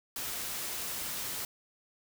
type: noise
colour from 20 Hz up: white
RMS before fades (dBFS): -37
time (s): 0.16-1.45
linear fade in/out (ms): 2
effects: none